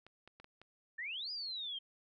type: clicks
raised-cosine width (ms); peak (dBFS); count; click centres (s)
0.3; -39; 5; 0.066 / 0.276 / 0.4 / 0.444 / 0.616
type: exponential two-way sweep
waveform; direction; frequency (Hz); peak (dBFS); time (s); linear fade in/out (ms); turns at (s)
sine; up then down; 1731 to 5000 to 3128; -39; 0.98-1.79; 10; 1.31
effects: none